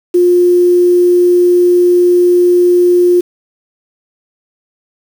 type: tone with quantisation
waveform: sine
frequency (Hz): 354.8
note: F4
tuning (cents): +27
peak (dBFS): -5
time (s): 0.14-3.21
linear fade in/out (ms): 10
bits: 5
effects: none